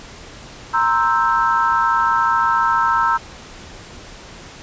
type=chord; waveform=sine; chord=C dominant seventh; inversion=third; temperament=equal; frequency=932.3 / 1046.5 / 1318.5 / 1568 Hz; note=Bb5 / C6 / E6 / G6; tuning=0 / 0 / 0 / 0 cents; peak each=-18 / -22 / -17 / -23 dBFS; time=0.73-3.18 s; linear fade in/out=20 ms; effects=pink hiss -38 dBFS RMS until 4.62 s + resampled to 16000 Hz